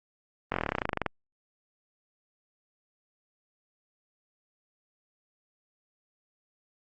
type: slowing click train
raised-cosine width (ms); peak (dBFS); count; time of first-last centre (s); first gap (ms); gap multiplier
0.5; -12; 18; 0.52-1.063; 21; 1.05
effects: Opus 32 kbps